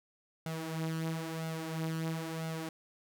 sawtooth tone with flanger, 161.6 Hz, E3, 34 cents flat, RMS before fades -37 dBFS, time 0.46-2.69 s, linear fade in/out 2 ms, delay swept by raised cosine 1.4 to 6.9 ms, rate 1 Hz, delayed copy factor +0.6, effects none

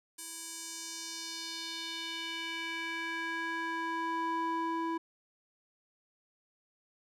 square tone with band-pass filter sweep, 330 Hz, E4, 2 cents sharp, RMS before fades -37 dBFS, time 0.18-4.98 s, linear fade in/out 10 ms, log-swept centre 9200 to 720 Hz, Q 2, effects none

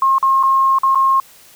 sine tone with dropouts, 1073 Hz, C6, 43 cents sharp, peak -10 dBFS, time 0.02-1.2 s, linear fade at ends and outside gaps 2 ms, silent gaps 0.183-0.227 / 0.429-0.434 / 0.786-0.833 / 0.948-0.955 s, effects white hiss -45 dBFS RMS until 1.55 s

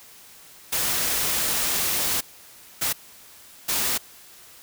white noise bursts at uneven times, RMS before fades -24 dBFS, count 3, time 0.72-2.21 / 2.81-2.93 / 3.68-3.98 s, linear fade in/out 10 ms, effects white hiss -48 dBFS RMS until 4.62 s

